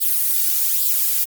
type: noise with flanger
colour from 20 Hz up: violet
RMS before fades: -18 dBFS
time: 0-1.25 s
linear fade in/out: 20 ms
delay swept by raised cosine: 0.23 to 2.13 ms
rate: 1.2 Hz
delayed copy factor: +0.6
effects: Opus 32 kbps